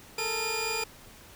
20% pulse tone cluster, 432.6 / 457.1 / 2426 Hz, A4 / A#4 / D#7, -29 / -34 / -44 cents, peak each -31 / -30 / -26 dBFS, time 0.18-0.84 s, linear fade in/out 5 ms, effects pink hiss -51 dBFS RMS until 1.35 s

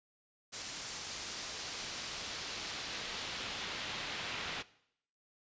brown noise with band-pass filter sweep, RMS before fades -42 dBFS, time 0.52-4.63 s, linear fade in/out 20 ms, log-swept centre 6600 to 3100 Hz, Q 1.2, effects noise-tail reverb RT60 0.7 s tail -19 dB re dry + resampled to 16000 Hz

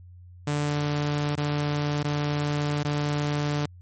sawtooth tone with dropouts, 146.83 Hz, D3, in tune, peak -20 dBFS, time 0.47-3.66 s, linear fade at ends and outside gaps 5 ms, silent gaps 1.355-1.376 / 2.03-2.044 / 2.832-2.848 s, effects added 89 Hz sine -44 dBFS peak until 3.81 s + MP3 32 kbps

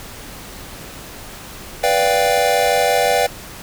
square chord, G dominant seventh, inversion first, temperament equal, 493.9 / 587.3 / 698.5 / 784 Hz, B4 / D5 / F5 / G5, 0 / 0 / 0 / 0 cents, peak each -20 dBFS, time 1.83-3.27 s, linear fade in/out 10 ms, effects pink hiss -35 dBFS RMS until 3.62 s

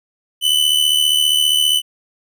45% pulse tone with amplitude modulation, 3000 Hz, F#7, 23 cents sharp, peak -9 dBFS, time 0.41-1.82 s, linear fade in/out 50 ms, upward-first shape sine, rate 75 Hz, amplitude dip 65%, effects none

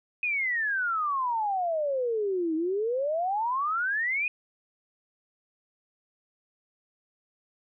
sine exponential two-way sweep, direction down then up, 2527 to 310.9 to 2527 Hz, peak -25 dBFS, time 0.23-4.28 s, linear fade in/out 2 ms, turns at 2.55 s, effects none

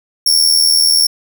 sawtooth tone with amplitude modulation, 5470 Hz, F8, 37 cents flat, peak -3 dBFS, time 0.26-1.07 s, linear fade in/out 5 ms, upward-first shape sine, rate 80.2 Hz, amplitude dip 70%, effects none

